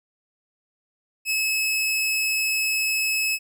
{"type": "tone", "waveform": "sawtooth", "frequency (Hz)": 2586, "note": "E7", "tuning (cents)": -34, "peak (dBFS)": -18, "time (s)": [1.25, 3.39], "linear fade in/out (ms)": 50, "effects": []}